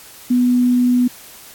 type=tone; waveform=sine; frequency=246.9 Hz; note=B3; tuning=in tune; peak=-11 dBFS; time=0.3-1.08 s; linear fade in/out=10 ms; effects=white hiss -40 dBFS RMS until 1.54 s + AAC 64 kbps